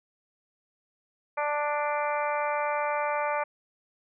harmonic tone, 294.6 Hz, D4, 6 cents sharp, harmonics 2 / 3 / 4 / 5 / 6 / 7 / 8, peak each -30 / -30 / -33 / -37 / -42 / -39 / -38 dBFS, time 1.37-3.44 s, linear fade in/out 10 ms, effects none

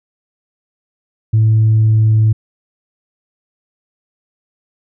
sine tone with pitch glide, 110 to 109.37 Hz, A2 to A2, 0 to -10 cents, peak -6 dBFS, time 1.33-2.33 s, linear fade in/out 10 ms, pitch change -10 cents, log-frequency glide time 1.54-2.17 s, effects tanh soft clip ceiling -5 dBFS

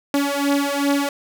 sawtooth beating tone pair, 281.2 / 283.8 Hz, C#4 / C#4, +25 / +41 cents, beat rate 2.6 Hz, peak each -17 dBFS, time 0.14-1.09 s, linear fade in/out 2 ms, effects none

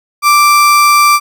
35% pulse tone, 1174.7 Hz, D6, in tune, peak -3 dBFS, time 0.22-1.2 s, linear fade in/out 50 ms, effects none

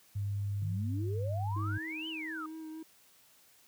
sine tone, 100.9 Hz, G#2, 49 cents flat, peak -31 dBFS, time 0.15-1.78 s, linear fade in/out 10 ms
sine exponential two-way sweep, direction up then down, 139.5 to 3109 to 1204 Hz, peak -38 dBFS, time 0.62-2.46 s, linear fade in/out 2 ms, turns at 2.08 s
triangle tone with vibrato, 316.9 Hz, D#4, 32 cents sharp, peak -39 dBFS, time 1.56-2.83 s, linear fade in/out 5 ms, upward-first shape sine, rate 4.2 Hz, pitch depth 21 cents each way
effects white hiss -63 dBFS RMS until 3.67 s + high-pass 60 Hz 12 dB/octave

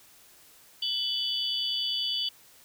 sine tone cluster, 2990 / 3385 / 3515 / 4610 Hz, F#7 / G#7 / A7 / D8, +17 / +32 / -2 / -33 cents, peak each -30 / -33 / -37 / -34 dBFS, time 0.82-2.29 s, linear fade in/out 5 ms, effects white hiss -56 dBFS RMS until 2.64 s

